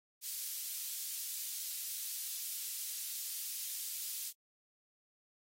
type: high-pass noise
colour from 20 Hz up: white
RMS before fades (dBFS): -41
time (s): 0.21-4.33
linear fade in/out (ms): 50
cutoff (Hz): 4200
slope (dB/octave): 12
effects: AAC 48 kbps